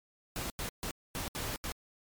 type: noise bursts at uneven times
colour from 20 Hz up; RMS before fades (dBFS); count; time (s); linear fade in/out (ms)
pink; -37; 6; 0.36-0.5 / 0.59-0.69 / 0.83-0.91 / 1.15-1.28 / 1.35-1.56 / 1.64-1.72; 0
effects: MP3 96 kbps

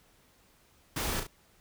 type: noise with echo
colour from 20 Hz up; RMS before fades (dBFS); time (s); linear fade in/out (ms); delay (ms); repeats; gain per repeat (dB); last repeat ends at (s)
pink; -33; 0.96-1.2; 5; 35; 2; -6; 1.27
effects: pink hiss -64 dBFS RMS until 1.6 s

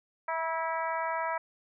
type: harmonic tone with a mistuned harmonic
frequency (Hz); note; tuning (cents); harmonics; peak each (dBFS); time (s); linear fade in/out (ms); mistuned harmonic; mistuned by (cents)
326.7; E4; -15; 2 / 3 / 4 / 5 / 6 / 7; -35 / -32 / -37 / -40 / -41 / -44; 0.28-1.38; 5; 3; -19
effects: none

